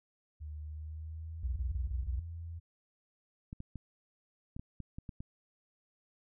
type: tone with pitch glide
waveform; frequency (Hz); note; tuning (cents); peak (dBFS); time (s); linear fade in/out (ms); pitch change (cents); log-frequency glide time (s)
sine; 75.8 to 83.62; D#2 to E2; -45 to +25; -40; 0.4-2.6; 20; +170; 0.61-1.7
type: tone bursts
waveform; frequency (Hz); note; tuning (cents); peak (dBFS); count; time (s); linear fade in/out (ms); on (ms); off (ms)
sine; 61.74; B1; 0; -32; 5; 1.43-2.196; 5; 130; 29
type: clicks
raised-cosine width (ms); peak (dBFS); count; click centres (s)
5; -30; 9; 3.529 / 3.604 / 3.757 / 4.565 / 4.595 / 4.803 / 4.985 / 5.092 / 5.205
effects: none